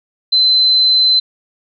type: tone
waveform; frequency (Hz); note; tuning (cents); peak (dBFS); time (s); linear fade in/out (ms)
sine; 4060; B7; +47; -8; 0.32-1.2; 10
effects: none